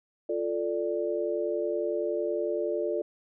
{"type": "chord", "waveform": "sine", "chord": "D minor", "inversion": "first", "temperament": "equal", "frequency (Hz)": [349.2, 440, 587.3], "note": ["F4", "A4", "D5"], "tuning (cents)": [0, 0, 0], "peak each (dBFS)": -31, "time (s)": [0.29, 3.02], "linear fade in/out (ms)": 5, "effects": []}